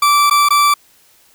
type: tone with dropouts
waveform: 40% pulse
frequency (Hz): 1164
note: D6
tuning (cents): -16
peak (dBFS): -8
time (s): 0.02-0.74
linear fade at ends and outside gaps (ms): 5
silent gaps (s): 0.299-0.309 / 0.488-0.505
effects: white hiss -51 dBFS RMS until 1.34 s